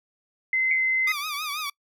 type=tone; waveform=sine; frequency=2059 Hz; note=C7; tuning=28 cents flat; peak=-20 dBFS; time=0.53-1.12 s; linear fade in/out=2 ms
type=tone with exponential decay; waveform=sine; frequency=2217 Hz; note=C#7; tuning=in tune; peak=-20 dBFS; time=0.71-0.86 s; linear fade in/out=2 ms; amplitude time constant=31 ms
type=tone with vibrato; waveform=15% pulse; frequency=1198 Hz; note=D6; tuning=34 cents sharp; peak=-22 dBFS; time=1.07-1.7 s; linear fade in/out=5 ms; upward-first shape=triangle; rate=6.2 Hz; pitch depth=120 cents each way
effects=noise-tail reverb RT60 0.1 s tail -25 dB re dry